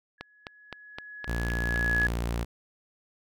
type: tone with exponential growth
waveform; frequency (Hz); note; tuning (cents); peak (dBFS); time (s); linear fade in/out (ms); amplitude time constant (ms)
sine; 1688; G#6; +28; -21; 0.18-2.07; 2; 410
type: click train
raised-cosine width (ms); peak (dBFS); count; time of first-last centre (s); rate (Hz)
0.3; -19; 8; 0.21-2.019; 3.87
type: tone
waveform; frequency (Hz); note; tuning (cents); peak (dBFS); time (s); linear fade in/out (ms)
sawtooth; 58.27; A#1; 0; -24; 1.27-2.45; 20
effects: none